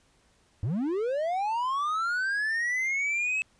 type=linear sweep; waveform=triangle; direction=up; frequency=89.8 to 2601 Hz; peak=-24 dBFS; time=0.63-3.42 s; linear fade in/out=0 ms; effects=pink hiss -65 dBFS RMS until 3.59 s + resampled to 22050 Hz